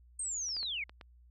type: linear sweep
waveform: sine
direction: down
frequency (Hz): 8600 to 2093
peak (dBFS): -34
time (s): 0.19-0.84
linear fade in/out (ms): 5
type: clicks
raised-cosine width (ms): 0.3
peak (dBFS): -42 / -34 / -33 / -33 / -32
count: 5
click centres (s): 0.489 / 0.567 / 0.63 / 0.895 / 1.012
effects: added 60 Hz sine -57 dBFS peak until 1.3 s

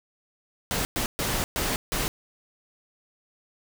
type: noise bursts at uneven times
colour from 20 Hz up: pink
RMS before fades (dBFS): -27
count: 5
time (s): 0.71-0.85 / 0.96-1.06 / 1.19-1.44 / 1.56-1.76 / 1.92-2.08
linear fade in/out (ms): 0
effects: none

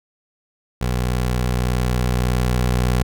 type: tone with level ramp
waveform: 20% pulse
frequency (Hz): 61.7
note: B1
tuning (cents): -1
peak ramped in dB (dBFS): -14 to -11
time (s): 0.81-3.03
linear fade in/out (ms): 5
effects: none

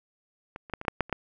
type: clicks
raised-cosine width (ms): 0.5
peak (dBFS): -23 / -30 / -14 / -22 / -28 / -6 / -9 / -29 / -11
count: 9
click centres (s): 0.561 / 0.698 / 0.737 / 0.814 / 0.851 / 0.882 / 1.007 / 1.096 / 1.127
effects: none

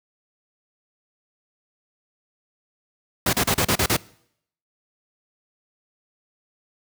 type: noise bursts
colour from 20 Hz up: pink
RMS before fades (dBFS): -19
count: 7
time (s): 3.26-3.967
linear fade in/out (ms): 5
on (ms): 71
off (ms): 35
effects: noise-tail reverb RT60 0.7 s tail -23 dB re dry + high-pass 80 Hz 12 dB/octave

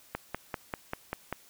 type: click train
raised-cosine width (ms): 0.5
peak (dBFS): -17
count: 7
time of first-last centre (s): 0.15-1.326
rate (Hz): 5.1
effects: white hiss -58 dBFS RMS until 1.49 s

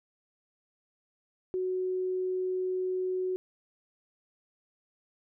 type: tone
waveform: sine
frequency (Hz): 370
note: F#4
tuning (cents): 0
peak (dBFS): -28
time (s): 1.54-3.36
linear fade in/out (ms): 0
effects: none

